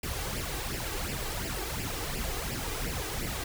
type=noise with flanger; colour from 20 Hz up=pink; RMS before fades=-34 dBFS; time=0.03-3.44 s; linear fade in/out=5 ms; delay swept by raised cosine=0.39 to 2.59 ms; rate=2.8 Hz; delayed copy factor=+0.65; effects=none